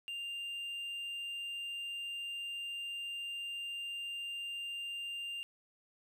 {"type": "tone", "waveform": "triangle", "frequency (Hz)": 2794, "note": "F7", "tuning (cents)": 0, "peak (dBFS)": -37, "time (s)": [0.08, 5.43], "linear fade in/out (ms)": 0, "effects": []}